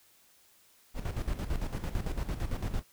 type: noise with tremolo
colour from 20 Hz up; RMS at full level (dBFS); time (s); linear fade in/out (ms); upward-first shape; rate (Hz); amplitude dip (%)
brown; -31; 0.94-2.84; 50; square; 8.9; 65
effects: white hiss -63 dBFS RMS until 2.92 s